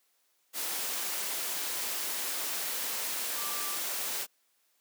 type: tone in noise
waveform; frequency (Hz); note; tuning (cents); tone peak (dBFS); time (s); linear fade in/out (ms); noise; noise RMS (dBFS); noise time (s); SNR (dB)
sine; 1174.7; D6; 0; -41; 3.34-3.79; 50; white; -34; 0.53-4.27; -10
effects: white hiss -72 dBFS RMS until 4.8 s + high-pass 300 Hz 12 dB/octave